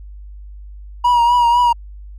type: tone with vibrato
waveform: triangle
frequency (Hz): 958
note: A#5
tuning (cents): +47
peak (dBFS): -8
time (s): 1.04-1.73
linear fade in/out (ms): 10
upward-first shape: triangle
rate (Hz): 4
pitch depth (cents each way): 47
effects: added 50 Hz sine -32 dBFS peak until 2.18 s